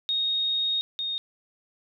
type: tone pair in turn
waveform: sine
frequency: 3729 / 3703 Hz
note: A#7 / A#7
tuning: 0 / -12 cents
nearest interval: unison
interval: 12 cents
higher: first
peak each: -23 / -27 dBFS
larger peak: first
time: 0.09-0.81 / 0.99-1.18 s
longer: first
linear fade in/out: 0 ms
effects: none